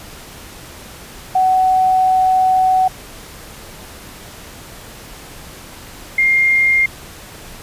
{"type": "tone pair in turn", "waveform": "sine", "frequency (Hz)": [749, 2118], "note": ["F#5", "C7"], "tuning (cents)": [21, 21], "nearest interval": "octave + tritone", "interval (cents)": 1800, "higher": "second", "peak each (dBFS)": [-10, -10], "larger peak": "neither", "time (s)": [[1.35, 2.88], [6.18, 6.86]], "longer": "first", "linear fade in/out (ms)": 5, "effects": ["pink hiss -36 dBFS RMS until 7.62 s", "resampled to 32000 Hz"]}